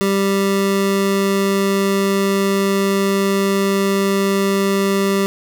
square tone pair together, 196.4 / 392.8 Hz, G3 / G4, +4 / +4 cents, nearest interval octave, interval 1200 cents, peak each -18 dBFS, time 0.01-5.26 s, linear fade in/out 0 ms, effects 8-bit

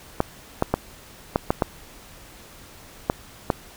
clicks, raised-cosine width 1 ms, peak -4 dBFS, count 8, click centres 0.204 / 0.624 / 0.74 / 1.359 / 1.505 / 1.622 / 3.099 / 3.502 s, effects pink hiss -46 dBFS RMS until 3.76 s

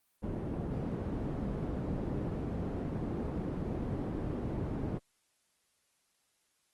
white low-pass noise, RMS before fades -36 dBFS, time 0.22-4.99 s, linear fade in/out 20 ms, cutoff 290 Hz, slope 12 dB/octave, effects white hiss -75 dBFS RMS until 6.73 s + Opus 32 kbps

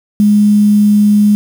sine tone with quantisation, 207.7 Hz, G#3, in tune, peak -5 dBFS, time 0.2-1.35 s, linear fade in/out 0 ms, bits 5, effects none

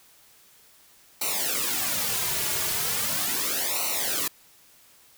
white noise with flanger, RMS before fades -27 dBFS, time 1.21-4.28 s, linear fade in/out 5 ms, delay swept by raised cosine 0.59 to 3.89 ms, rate 0.38 Hz, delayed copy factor -1, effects white hiss -56 dBFS RMS until 5.17 s

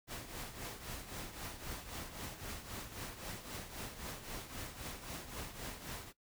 pink noise with tremolo, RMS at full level -43 dBFS, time 0.07-6.13 s, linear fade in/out 50 ms, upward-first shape triangle, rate 3.8 Hz, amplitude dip 70%, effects noise-tail reverb RT60 0.1 s tail -18 dB re dry

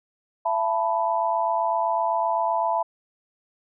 sine chord, E suspended fourth, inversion none, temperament equal with one note detuned, 672.7 / 880 / 987.8 Hz, E5 / A5 / B5, +35 / 0 / 0 cents, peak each -25 dBFS, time 0.45-2.83 s, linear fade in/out 10 ms, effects none

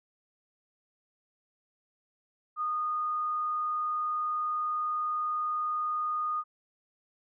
sine tone, 1230 Hz, D#6, 20 cents flat, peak -28 dBFS, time 2.56-6.44 s, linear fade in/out 50 ms, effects none

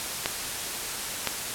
clicks, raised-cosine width 0.2 ms, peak -7 dBFS, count 2, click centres 0.259 / 1.273 s, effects white hiss -32 dBFS RMS until 1.54 s + low-pass 12000 Hz 12 dB/octave

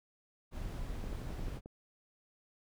brown noise, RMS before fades -40 dBFS, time 0.51-1.61 s, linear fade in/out 50 ms
click train, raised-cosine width 2 ms, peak -33 dBFS, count 8, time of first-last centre 1.04-1.659 s, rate 11.3 Hz
effects none

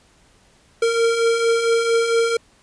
square beating tone pair, 457.4 / 461.8 Hz, A#4 / A#4, -33 / -16 cents, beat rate 4.4 Hz, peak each -25 / -17 dBFS, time 0.82-2.37 s, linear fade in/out 5 ms, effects pink hiss -55 dBFS RMS until 2.62 s + resampled to 22050 Hz

